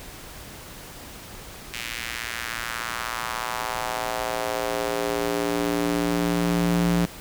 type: tone with high-pass filter sweep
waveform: square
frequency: 58.27 Hz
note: A#1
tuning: in tune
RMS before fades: -26 dBFS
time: 1.73-7.06 s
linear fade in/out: 10 ms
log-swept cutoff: 2400 to 150 Hz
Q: 1.8
effects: pink hiss -41 dBFS RMS until 7.2 s